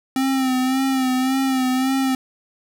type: tone with vibrato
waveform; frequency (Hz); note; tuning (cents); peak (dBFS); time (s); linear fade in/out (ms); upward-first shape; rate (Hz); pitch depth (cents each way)
square; 261.6; C4; 0; -18; 0.16-2.15; 2; sine; 1.8; 43
effects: none